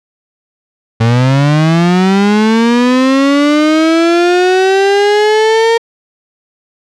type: linear sweep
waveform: 35% pulse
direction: up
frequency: 111.2 to 462.7 Hz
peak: -5 dBFS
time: 1-5.78 s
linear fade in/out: 10 ms
effects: low-pass 5000 Hz 12 dB/octave